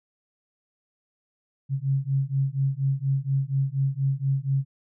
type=beating tone pair; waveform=sine; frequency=134.3 / 138.5 Hz; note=C3 / C#3; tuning=+46 / -1 cents; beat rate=4.2 Hz; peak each=-25 dBFS; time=1.69-4.65 s; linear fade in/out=50 ms; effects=none